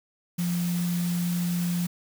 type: tone in noise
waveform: sine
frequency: 174.61 Hz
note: F3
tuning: in tune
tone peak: -24 dBFS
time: 0.38-1.87 s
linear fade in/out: 10 ms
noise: white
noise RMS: -38 dBFS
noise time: 0.38-1.87 s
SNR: +11 dB
effects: none

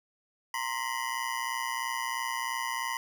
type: ring-modulated tone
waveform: 25% pulse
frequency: 987.8 Hz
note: B5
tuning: in tune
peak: -24 dBFS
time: 0.54-2.97 s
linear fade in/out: 0 ms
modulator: 61.5 Hz
effects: none

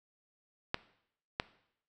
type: clicks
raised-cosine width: 0.3 ms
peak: -14 / -14 dBFS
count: 2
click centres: 0.744 / 1.399 s
effects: noise-tail reverb RT60 0.7 s tail -18 dB re dry

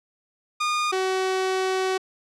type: tone pair in turn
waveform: sawtooth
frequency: 1220 / 376.8 Hz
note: D#6 / F#4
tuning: -34 / +32 cents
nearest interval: octave + minor sixth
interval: 2034 cents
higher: first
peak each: -18 dBFS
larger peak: neither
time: 0.6-0.92 / 0.92-1.98 s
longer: second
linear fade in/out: 10 ms
effects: low-pass 7000 Hz 12 dB/octave

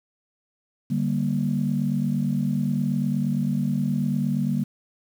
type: chord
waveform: sine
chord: G minor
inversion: second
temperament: just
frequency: 147 / 196 / 235.2 Hz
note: D3 / G3 / Bb3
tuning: +2 / 0 / +16 cents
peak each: -25 dBFS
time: 0.9-4.64 s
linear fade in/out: 10 ms
effects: tanh soft clip ceiling -12 dBFS + 8-bit

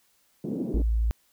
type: band-pass noise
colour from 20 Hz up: pink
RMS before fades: -31 dBFS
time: 0.44-0.82 s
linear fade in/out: 2 ms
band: 200 to 370 Hz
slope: 24 dB/octave
type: tone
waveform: sine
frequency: 56 Hz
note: A1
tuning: 31 cents sharp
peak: -21 dBFS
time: 0.74-1.11 s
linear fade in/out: 0 ms
effects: white hiss -66 dBFS RMS until 1.32 s

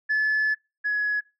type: tone pair in turn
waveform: sine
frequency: 1726 / 1684.6 Hz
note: A6 / G#6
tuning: -34 / +24 cents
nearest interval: unison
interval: 42 cents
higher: first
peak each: -18 / -21 dBFS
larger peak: first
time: 0.09-0.55 / 0.84-1.21 s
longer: first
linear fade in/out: 20 ms
effects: noise-tail reverb RT60 0.3 s tail -26 dB re dry + tanh soft clip ceiling -18 dBFS

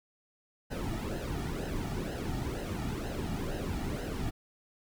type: noise with flanger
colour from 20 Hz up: brown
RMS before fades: -35 dBFS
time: 0.7-4.31 s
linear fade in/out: 20 ms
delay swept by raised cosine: 0.86 to 1.96 ms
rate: 2.1 Hz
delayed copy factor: -0.7
effects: none

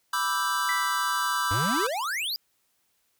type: chord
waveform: square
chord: E minor seventh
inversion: second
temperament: equal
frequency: 987.8 / 1174.7 / 1318.5 / 1568 Hz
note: B5 / D6 / E6 / G6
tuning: 0 / 0 / 0 / 0 cents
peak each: -31 dBFS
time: 0.13-1.87 s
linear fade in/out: 5 ms
type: tone with exponential decay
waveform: sine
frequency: 1975.5 Hz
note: B6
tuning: in tune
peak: -26 dBFS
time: 0.69-1.34 s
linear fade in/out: 1 ms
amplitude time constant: 140 ms
type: exponential sweep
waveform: square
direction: up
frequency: 90.8 to 5040 Hz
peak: -28 dBFS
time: 1.51-2.36 s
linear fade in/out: 0 ms
effects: white hiss -71 dBFS RMS until 3.19 s

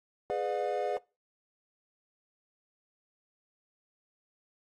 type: chord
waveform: triangle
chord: G# diminished seventh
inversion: none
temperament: just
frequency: 415.3 / 498.4 / 598 / 717.6 Hz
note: G#4 / B4 / D5 / F5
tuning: 0 / +16 / +31 / +47 cents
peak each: -33 dBFS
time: 0.3-0.97 s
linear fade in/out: 0 ms
effects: noise-tail reverb RT60 0.3 s tail -23 dB re dry + AAC 32 kbps

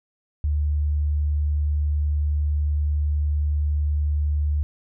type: tone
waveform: sine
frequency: 74.1 Hz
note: D2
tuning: 16 cents sharp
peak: -19 dBFS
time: 0.44-4.63 s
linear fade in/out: 0 ms
effects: none

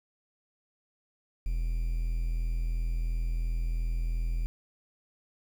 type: tone with quantisation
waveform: triangle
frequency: 41.44 Hz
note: E1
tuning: 10 cents sharp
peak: -25 dBFS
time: 1.46-4.46 s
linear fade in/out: 0 ms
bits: 9
effects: none

